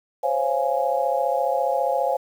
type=chord; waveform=sine; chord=Db major seventh; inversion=third; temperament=just; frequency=519.7 / 554.4 / 693 / 831.5 Hz; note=C5 / Db5 / F5 / Ab5; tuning=-12 / 0 / -14 / +2 cents; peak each=-25 dBFS; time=0.23-2.17 s; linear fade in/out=10 ms; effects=8-bit